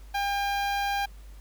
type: tone with notch filter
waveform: sawtooth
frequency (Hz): 802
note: G5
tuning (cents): +39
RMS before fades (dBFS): -28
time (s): 0.14-1.06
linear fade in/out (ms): 10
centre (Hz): 8600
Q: 0.74
effects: added 50 Hz sine -43 dBFS peak until 1.4 s + pink hiss -58 dBFS RMS until 1.4 s